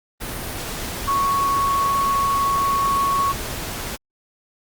sine tone in noise, 1108.7 Hz, C#6, in tune, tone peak -17 dBFS, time 1.07-3.33 s, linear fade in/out 20 ms, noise pink, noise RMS -29 dBFS, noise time 0.2-3.97 s, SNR +9 dB, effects Opus 32 kbps

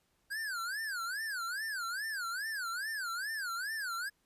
square tone with vibrato, 1558 Hz, G6, 11 cents flat, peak -36 dBFS, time 0.3-4.1 s, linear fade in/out 20 ms, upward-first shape sine, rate 2.4 Hz, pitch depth 250 cents each way, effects pink hiss -75 dBFS RMS until 4.25 s + resampled to 32000 Hz

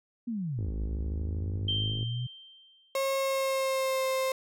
sine linear two-way sweep, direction down then up, 245.8 to 55 to 125.4 Hz, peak -30 dBFS, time 0.27-2.27 s, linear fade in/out 10 ms, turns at 0.73 s
click train, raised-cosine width 3 ms, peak -27 dBFS, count 77, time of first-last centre 0.59-2.029 s, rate 52.8 Hz
sine tone with exponential decay, 3140 Hz, G7, 2 cents sharp, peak -26 dBFS, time 1.68-3.02 s, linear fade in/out 5 ms, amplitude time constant 290 ms
35% pulse tone with pitch glide, 541 to 525.9 Hz, C#5 to C5, -42 to +9 cents, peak -25 dBFS, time 2.95-4.32 s, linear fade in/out 2 ms, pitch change -49 cents, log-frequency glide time 3.18-4.05 s
effects none

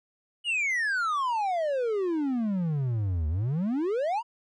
triangle exponential two-way sweep, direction down then up, 2960 to 74.3 to 987 Hz, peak -23 dBFS, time 0.44-4.23 s, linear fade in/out 50 ms, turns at 3.28 s, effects resampled to 22050 Hz

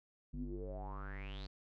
square tone with low-pass filter sweep, 49 Hz, G1, in tune, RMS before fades -44 dBFS, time 0.33-1.47 s, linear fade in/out 10 ms, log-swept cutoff 200 to 4500 Hz, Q 9.1, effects none

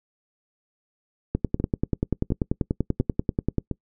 two click trains, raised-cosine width 3 ms, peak -9 / -13 dBFS, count 24 / 4, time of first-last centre 1.35-3.583 / 1.6-3.713 s, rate 10.3 / 1.42 Hz, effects noise-tail reverb RT60 0.1 s tail -24 dB re dry

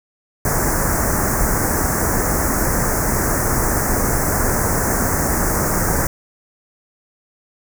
pink band-stop noise, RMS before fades -18 dBFS, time 0.45-6.07 s, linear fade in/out 2 ms, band 1900 to 5800 Hz, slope 48 dB/octave, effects none

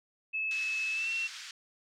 sine tone with pitch glide, 2600 to 2710 Hz, E7 to E7, -24 to +47 cents, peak -30 dBFS, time 0.33-1.28 s, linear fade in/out 20 ms, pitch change +71 cents, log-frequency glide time 0.92-1.11 s
white band-pass noise, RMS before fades -45 dBFS, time 0.51-1.51 s, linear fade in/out 2 ms, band 1400 to 6000 Hz, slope 24 dB/octave
effects none

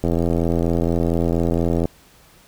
click train, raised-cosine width 2 ms, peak -7 dBFS, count 154, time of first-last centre 0.04-1.855 s, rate 84.3 Hz, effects pink hiss -51 dBFS RMS until 2.47 s

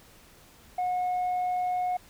sine tone with tanh clipping, 726 Hz, F#5, 33 cents flat, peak -26 dBFS, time 0.78-1.97 s, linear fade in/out 5 ms, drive 1 dB, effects pink hiss -55 dBFS RMS until 2.09 s

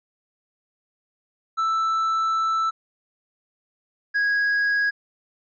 triangle tone pair in turn, 1322 / 1652.9 Hz, E6 / G#6, +5 / -9 cents, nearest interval major third, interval 386 cents, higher second, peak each -18 / -17 dBFS, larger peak second, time 1.57-2.71 / 4.14-4.91 s, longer first, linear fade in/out 20 ms, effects resampled to 16000 Hz

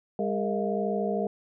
sine tone cluster, 202.2 / 405.4 / 458.5 / 638 / 700 Hz, G#3 / G#4 / A#4 / D#5 / F5, -46 / -42 / -29 / +43 / +4 cents, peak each -30 / -32 / -31 / -33 / -34 dBFS, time 0.19-1.27 s, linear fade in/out 2 ms, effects none

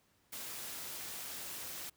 white noise, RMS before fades -44 dBFS, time 0.32-1.9 s, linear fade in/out 10 ms, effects pink hiss -72 dBFS RMS until 1.96 s + high-pass 60 Hz 12 dB/octave

